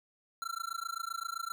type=tone with amplitude modulation; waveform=square; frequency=1355 Hz; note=E6; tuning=47 cents sharp; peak=-33 dBFS; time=0.42-1.52 s; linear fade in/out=0 ms; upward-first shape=sine; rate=27.7 Hz; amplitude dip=100%; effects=none